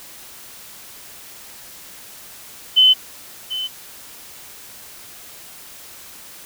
sine tone with echo, 3041 Hz, F#7, 47 cents sharp, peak -8 dBFS, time 2.76-2.94 s, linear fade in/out 20 ms, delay 740 ms, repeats 1, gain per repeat -14 dB, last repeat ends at 3.68 s, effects white hiss -40 dBFS RMS until 6.45 s

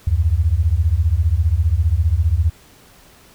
sine beating tone pair, 74.2 / 89.2 Hz, D2 / F2, +18 / +37 cents, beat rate 15 Hz, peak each -16 dBFS, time 0.07-2.5 s, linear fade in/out 5 ms, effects pink hiss -48 dBFS RMS until 3.34 s

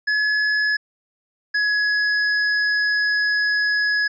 square tone pair in turn, 1700 / 1682.4 Hz, G#6 / G#6, +40 / +22 cents, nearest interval unison, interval 18 cents, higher first, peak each -18 dBFS, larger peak neither, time 0.07-0.77 / 1.54-4.08 s, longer second, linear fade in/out 10 ms, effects resampled to 16000 Hz

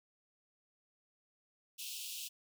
pink high-pass noise, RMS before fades -44 dBFS, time 1.78-2.29 s, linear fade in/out 20 ms, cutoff 2600 Hz, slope 96 dB/octave, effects none

